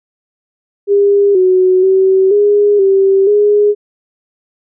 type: tone with pitch steps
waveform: sine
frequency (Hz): 403 / 370.4 / 380.9 / 411.3 / 388.5 / 414.3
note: G4 / F#4 / G4 / G#4 / G4 / G#4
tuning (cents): +48 / +2 / -50 / -17 / -16 / -4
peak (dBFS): -6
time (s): 0.87-3.75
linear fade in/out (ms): 50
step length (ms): 480
effects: none